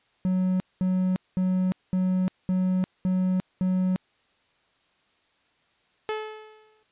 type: tone bursts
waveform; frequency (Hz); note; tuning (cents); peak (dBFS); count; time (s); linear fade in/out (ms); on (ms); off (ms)
triangle; 185; F#3; 0; -19; 7; 0.25-3.96; 0; 350; 210
type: tone with exponential decay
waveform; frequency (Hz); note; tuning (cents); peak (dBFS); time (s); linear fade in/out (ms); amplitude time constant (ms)
sawtooth; 431.8; A4; -33; -21; 6.09-6.83; 0; 160
effects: white hiss -66 dBFS RMS until 6.91 s + resampled to 8000 Hz